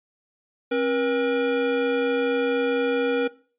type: tone pair together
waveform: square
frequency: 269.2 / 479.7 Hz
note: C4 / A#4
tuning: +49 / +50 cents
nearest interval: minor seventh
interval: 1001 cents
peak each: -27 / -23 dBFS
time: 0.71-3.28 s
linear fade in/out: 10 ms
effects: noise-tail reverb RT60 0.4 s tail -19 dB re dry + resampled to 8000 Hz